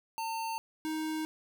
square tone pair in turn, 900 / 313.3 Hz, A5 / D#4, +39 / +12 cents, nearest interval octave + tritone, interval 1827 cents, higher first, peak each -34 / -33 dBFS, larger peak second, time 0.18-0.58 / 0.85-1.25 s, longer neither, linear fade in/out 0 ms, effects none

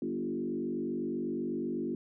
sine tone with frequency modulation, 293.7 Hz, D4, in tune, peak -31 dBFS, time 0.02-1.95 s, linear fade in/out 2 ms, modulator 48 Hz, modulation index 1.8, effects none

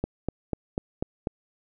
click train, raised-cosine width 2 ms, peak -13 dBFS, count 6, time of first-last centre 0.04-1.272 s, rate 4.06 Hz, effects none

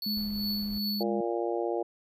square tone with tremolo, 4435 Hz, C#8, in tune, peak -30 dBFS, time 0.02-1.03 s, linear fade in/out 2 ms, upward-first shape triangle, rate 2.6 Hz, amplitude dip 70%
sine tone with pitch glide, 210 to 206.5 Hz, G#3 to G#3, +19 to -10 cents, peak -31 dBFS, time 0.06-1.21 s, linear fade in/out 5 ms, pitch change -29 cents, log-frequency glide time 0.18-0.37 s
brown noise, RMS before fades -46 dBFS, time 0.16-0.79 s, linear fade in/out 10 ms
harmonic tone, 116.54 Hz, A#2, in tune, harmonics 3 / 4 / 5 / 6 / 7, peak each -31 / -33 / -35 / -37 / -38 dBFS, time 1-1.83 s, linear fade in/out 10 ms
effects none

